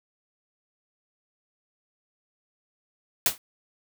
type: noise with exponential decay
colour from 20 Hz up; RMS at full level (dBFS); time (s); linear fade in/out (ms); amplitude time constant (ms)
white; -17; 3.26-3.38; 1; 26
effects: none